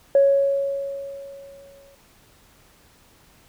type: tone with exponential decay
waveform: sine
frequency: 554.4 Hz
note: C#5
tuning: in tune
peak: -10 dBFS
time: 0.15-1.95 s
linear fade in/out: 2 ms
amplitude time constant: 390 ms
effects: tanh soft clip ceiling -7 dBFS + pink hiss -55 dBFS RMS until 3.48 s